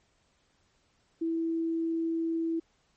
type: tone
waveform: sine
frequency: 328.7 Hz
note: E4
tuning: 5 cents flat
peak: -27 dBFS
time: 1.21-2.6 s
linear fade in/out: 10 ms
effects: pink hiss -70 dBFS RMS until 2.96 s + MP3 32 kbps